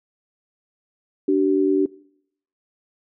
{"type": "tone pair together", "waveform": "sine", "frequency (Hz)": [292, 381.5], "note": ["D4", "G4"], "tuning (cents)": [-10, -47], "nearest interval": "perfect fourth", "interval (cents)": 463, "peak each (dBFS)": -18, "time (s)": [1.28, 1.86], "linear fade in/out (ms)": 5, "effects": ["noise-tail reverb RT60 0.7 s tail -22 dB re dry"]}